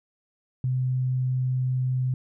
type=tone; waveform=sine; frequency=128.2 Hz; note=C3; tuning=35 cents flat; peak=-22 dBFS; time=0.64-2.14 s; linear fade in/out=2 ms; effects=none